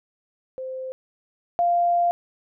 sine tone pair in turn, 520 / 695.5 Hz, C5 / F5, -11 / -7 cents, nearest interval perfect fourth, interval 504 cents, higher second, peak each -29 / -17 dBFS, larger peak second, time 0.58-0.92 / 1.59-2.11 s, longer second, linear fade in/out 0 ms, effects none

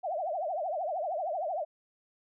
sine tone with vibrato, 675 Hz, E5, 41 cents sharp, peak -30 dBFS, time 0.03-1.65 s, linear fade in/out 20 ms, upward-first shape triangle, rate 13 Hz, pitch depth 270 cents each way, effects none

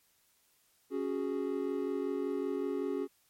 triangle chord, C# suspended fourth, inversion none, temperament equal, 277.2 / 370 / 415.3 Hz, C#4 / F#4 / G#4, 0 / 0 / 0 cents, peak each -34 dBFS, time 0.9-3.08 s, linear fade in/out 50 ms, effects white hiss -70 dBFS RMS until 3.29 s + MP3 64 kbps

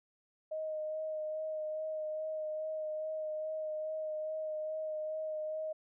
sine tone with vibrato, 622.3 Hz, D#5, in tune, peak -35 dBFS, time 0.51-5.73 s, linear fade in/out 10 ms, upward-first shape sine, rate 2.4 Hz, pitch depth 17 cents each way, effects none

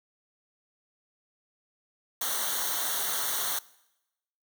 white noise with comb filter, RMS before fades -30 dBFS, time 2.21-3.59 s, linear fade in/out 5 ms, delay 0.4 ms, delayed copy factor -0.85, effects noise-tail reverb RT60 0.9 s tail -21 dB re dry

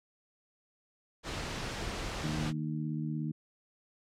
pink noise, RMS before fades -37 dBFS, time 1.23-2.53 s, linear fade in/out 50 ms
harmonic tone, 76.9 Hz, D#2, 20 cents flat, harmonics 2 / 3 / 4, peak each -34 / -38 / -40 dBFS, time 2.23-3.32 s, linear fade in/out 10 ms
effects low-pass 6000 Hz 12 dB/octave

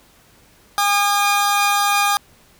sawtooth tone pair together, 812.3 / 1217 Hz, G#5 / D#6, -39 / -39 cents, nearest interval perfect fifth, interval 700 cents, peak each -14 dBFS, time 0.78-2.17 s, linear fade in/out 0 ms, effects pink hiss -52 dBFS RMS until 2.59 s

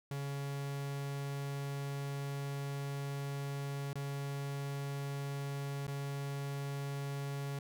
45% pulse tone with dropouts, 140.1 Hz, C#3, 19 cents sharp, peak -37 dBFS, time 0.11-7.59 s, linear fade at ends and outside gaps 2 ms, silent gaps 3.931-3.955 / 5.868-5.879 s, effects none

